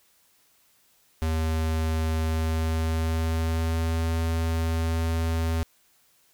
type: tone with pitch glide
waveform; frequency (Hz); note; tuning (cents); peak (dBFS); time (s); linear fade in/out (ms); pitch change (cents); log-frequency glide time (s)
square; 80 to 81.87; D#2 to E2; +49 to -11; -24; 1.22-5.63; 0; +40; 2.24-3.98
effects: white hiss -63 dBFS RMS until 6.33 s